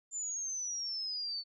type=exponential sweep; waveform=sine; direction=down; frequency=7210 to 4452 Hz; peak=-35 dBFS; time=0.11-1.44 s; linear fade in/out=50 ms; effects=none